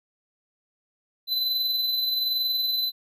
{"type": "tone with amplitude modulation", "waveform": "square", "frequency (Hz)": 4021, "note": "B7", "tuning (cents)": 30, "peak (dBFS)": -22, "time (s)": [1.27, 2.92], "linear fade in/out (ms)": 50, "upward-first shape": "sine", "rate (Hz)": 21.2, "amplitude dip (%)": 35, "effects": []}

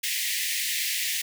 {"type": "high-pass noise", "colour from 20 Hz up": "pink", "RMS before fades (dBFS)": -28, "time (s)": [0.03, 1.22], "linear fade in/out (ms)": 10, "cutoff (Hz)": 1800, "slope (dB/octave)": 96, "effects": []}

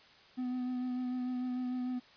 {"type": "tone with vibrato", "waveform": "triangle", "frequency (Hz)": 251, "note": "B3", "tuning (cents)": 28, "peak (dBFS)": -31, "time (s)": [0.37, 2], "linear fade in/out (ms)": 20, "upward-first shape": "triangle", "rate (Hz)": 6.7, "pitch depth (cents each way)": 23, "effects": ["white hiss -59 dBFS RMS until 2.16 s", "resampled to 11025 Hz"]}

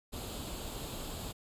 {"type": "noise with comb filter", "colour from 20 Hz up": "pink", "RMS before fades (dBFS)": -41, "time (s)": [0.12, 1.33], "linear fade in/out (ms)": 20, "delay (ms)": 0.26, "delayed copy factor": 0.6, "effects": ["resampled to 32000 Hz"]}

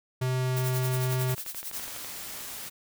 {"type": "tone", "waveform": "square", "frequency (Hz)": 128.3, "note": "C3", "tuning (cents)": -34, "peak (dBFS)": -26, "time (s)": [0.21, 1.35], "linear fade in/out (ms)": 10}
{"type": "noise with tremolo", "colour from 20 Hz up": "blue", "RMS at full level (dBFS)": -34, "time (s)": [0.56, 1.85], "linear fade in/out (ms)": 10, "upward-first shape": "triangle", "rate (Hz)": 11, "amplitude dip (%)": 85}
{"type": "click train", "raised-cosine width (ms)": 0.3, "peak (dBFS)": -25, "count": 12, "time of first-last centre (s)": [1.13, 2.047], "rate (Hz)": 12}
{"type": "noise", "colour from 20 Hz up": "white", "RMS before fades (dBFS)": -39, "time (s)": [1.72, 2.7], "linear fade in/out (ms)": 20}
{"effects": []}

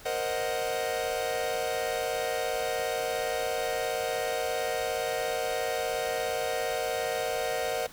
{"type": "chord", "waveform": "45% pulse", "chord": "C half-diminished seventh", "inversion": "third", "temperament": "equal", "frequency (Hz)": [466.2, 523.3, 622.3, 740], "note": ["Bb4", "C5", "Eb5", "Gb5"], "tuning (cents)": [0, 0, 0, 0], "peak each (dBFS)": -34, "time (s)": [0.05, 7.87], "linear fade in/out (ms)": 10, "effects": ["pink hiss -49 dBFS RMS until 7.92 s"]}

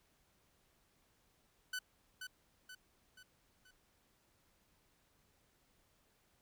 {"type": "tone with echo", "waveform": "sawtooth", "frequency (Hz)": 1500, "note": "F#6", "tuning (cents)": 23, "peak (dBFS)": -35, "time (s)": [1.73, 1.79], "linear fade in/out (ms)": 5, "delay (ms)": 480, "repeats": 4, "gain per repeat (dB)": -6, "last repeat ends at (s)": 3.71, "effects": ["pink hiss -74 dBFS RMS until 6.41 s"]}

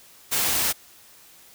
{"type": "noise", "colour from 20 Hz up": "white", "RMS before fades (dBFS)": -23, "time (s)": [0.31, 0.73], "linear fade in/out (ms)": 20, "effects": ["white hiss -51 dBFS RMS until 1.54 s"]}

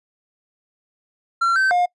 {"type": "tone with pitch steps", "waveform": "triangle", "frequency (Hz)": [1364, 1545, 712], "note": ["F6", "G6", "F5"], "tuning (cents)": [-41, -26, 33], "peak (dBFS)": -13, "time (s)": [1.41, 1.86], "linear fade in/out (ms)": 10, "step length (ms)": 150, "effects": ["noise-tail reverb RT60 0.1 s tail -24 dB re dry", "resampled to 24000 Hz"]}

